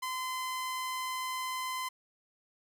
sawtooth tone, 1027 Hz, C6, 33 cents flat, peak -30 dBFS, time 0.02-1.89 s, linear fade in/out 10 ms, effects none

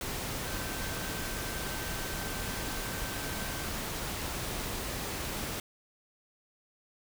sine tone in noise, 1550 Hz, G6, 20 cents flat, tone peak -45 dBFS, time 0.46-3.67 s, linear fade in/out 2 ms, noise pink, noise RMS -36 dBFS, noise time 0.01-5.6 s, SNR -12 dB, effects none

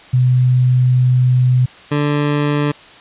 sine / 20% pulse tone pair in turn, 126.3 / 146.53 Hz, B2 / D3, +39 / -4 cents, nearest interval minor third, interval 257 cents, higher second, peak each -9 dBFS, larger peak neither, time 0.13-1.66 / 1.91-2.72 s, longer first, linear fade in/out 10 ms, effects white hiss -40 dBFS RMS until 3 s + resampled to 8000 Hz

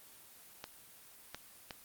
clicks, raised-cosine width 0.2 ms, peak -24 dBFS, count 3, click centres 0.641 / 1.346 / 1.708 s, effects white hiss -57 dBFS RMS until 1.84 s + Opus 24 kbps

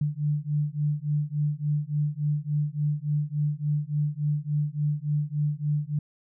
sine beating tone pair, 146.6 / 150.1 Hz, D3 / D3, -3 / +38 cents, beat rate 3.5 Hz, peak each -27 dBFS, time 0.01-5.99 s, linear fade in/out 5 ms, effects none

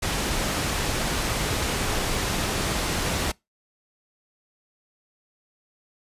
pink low-pass noise, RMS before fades -26 dBFS, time 0.02-3.32 s, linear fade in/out 10 ms, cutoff 10000 Hz, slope 12 dB/octave, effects noise-tail reverb RT60 0.2 s tail -24 dB re dry + resampled to 32000 Hz

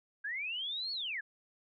sine linear two-way sweep, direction up then down, 1580 to 4435 to 1601 Hz, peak -35 dBFS, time 0.24-1.21 s, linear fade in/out 10 ms, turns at 0.92 s, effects none

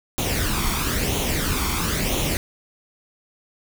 pink noise with flanger, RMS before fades -23 dBFS, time 0.18-2.37 s, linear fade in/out 0 ms, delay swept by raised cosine 0.3 to 0.9 ms, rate 1 Hz, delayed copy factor +0.6, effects none

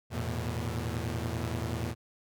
sawtooth chord, E suspended fourth, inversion none, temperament equal with one note detuned, 82.41 / 110 / 120.37 Hz, E2 / A2 / B2, 0 / 0 / -44 cents, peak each -32 dBFS, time 0.1-1.95 s, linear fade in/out 50 ms, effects none

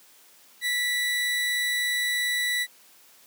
30% pulse tone, 1961 Hz, B6, 13 cents flat, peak -21 dBFS, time 0.61-2.67 s, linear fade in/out 50 ms, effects white hiss -55 dBFS RMS until 3.26 s + high-pass 200 Hz 12 dB/octave

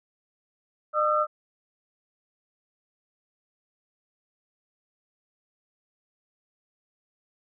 sine tone cluster, 606 / 1226 / 1337 Hz, D#5 / D#6 / E6, -46 / -26 / +24 cents, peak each -25 dBFS, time 0.93-1.27 s, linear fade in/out 50 ms, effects none

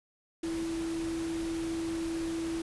sine tone in noise, 329.6 Hz, E4, in tune, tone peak -31 dBFS, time 0.43-2.62 s, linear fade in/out 5 ms, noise pink, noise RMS -43 dBFS, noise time 0.43-2.62 s, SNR +9 dB, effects resampled to 24000 Hz

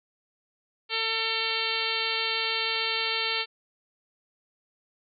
harmonic tone with a mistuned harmonic, 448.4 Hz, A4, 33 cents sharp, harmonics 1 / 2 / 3 / 4 / 5 / 6 / 7 / 8 / 9 / 10, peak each -37 / -38 / -36 / -38 / -33 / -33 / -33 / -36 / -34 / -35 dBFS, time 0.89-3.46 s, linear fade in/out 50 ms, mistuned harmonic 6, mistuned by +22 cents, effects none

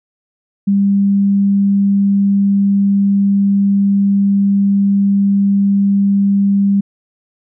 sine tone, 198.9 Hz, G3, 25 cents sharp, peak -9 dBFS, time 0.67-6.81 s, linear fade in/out 10 ms, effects none

